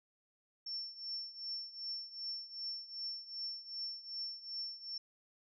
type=tone with tremolo; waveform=sine; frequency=5420 Hz; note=E8; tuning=47 cents sharp; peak=-37 dBFS; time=0.66-4.98 s; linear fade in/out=5 ms; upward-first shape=triangle; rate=2.6 Hz; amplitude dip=85%; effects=none